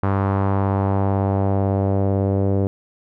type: tone with low-pass filter sweep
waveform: sawtooth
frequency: 98 Hz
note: G2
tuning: in tune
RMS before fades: -19 dBFS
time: 0.03-2.67 s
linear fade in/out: 0 ms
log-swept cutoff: 1200 to 490 Hz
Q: 2
effects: none